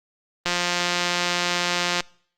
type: click train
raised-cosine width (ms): 0.2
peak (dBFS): -5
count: 273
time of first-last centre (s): 0.46-2.005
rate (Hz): 176
effects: noise-tail reverb RT60 0.6 s tail -26 dB re dry + Opus 32 kbps